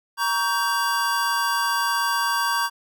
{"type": "chord", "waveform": "square", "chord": "G diminished", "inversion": "first", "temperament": "just", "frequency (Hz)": [940.8, 1128.9, 1568], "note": ["Bb5", "Db6", "G6"], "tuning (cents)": [16, 31, 0], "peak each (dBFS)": -26, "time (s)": [0.17, 2.7], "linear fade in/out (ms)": 50, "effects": []}